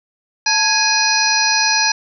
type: harmonic tone with a mistuned harmonic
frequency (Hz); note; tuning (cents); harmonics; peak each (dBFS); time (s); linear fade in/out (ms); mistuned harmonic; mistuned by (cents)
830.6; G#5; 0; 1 / 2 / 3 / 5 / 6 / 7; -20 / -20 / -20 / -20 / -20 / -20; 0.46-1.92; 5; 1; +98
effects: none